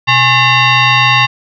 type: tone with frequency modulation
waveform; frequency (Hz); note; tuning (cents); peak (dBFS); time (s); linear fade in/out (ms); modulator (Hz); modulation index
sine; 830.6; G#5; 0; -6; 0.07-1.27; 20; 956; 3.1
effects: none